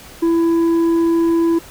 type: tone with tanh clipping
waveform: sine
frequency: 333.2 Hz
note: E4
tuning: 19 cents sharp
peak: -13 dBFS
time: 0.22-1.59 s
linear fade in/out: 10 ms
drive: 5 dB
effects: pink hiss -39 dBFS RMS until 1.7 s